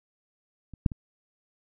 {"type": "clicks", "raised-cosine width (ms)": 5, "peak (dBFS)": [-30, -8, -24], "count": 3, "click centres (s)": [0.737, 0.862, 0.918], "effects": []}